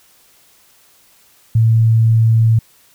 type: tone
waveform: sine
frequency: 112.9 Hz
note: A2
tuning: 45 cents sharp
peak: -8 dBFS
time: 1.55-2.59 s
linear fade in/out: 5 ms
effects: white hiss -51 dBFS RMS until 2.94 s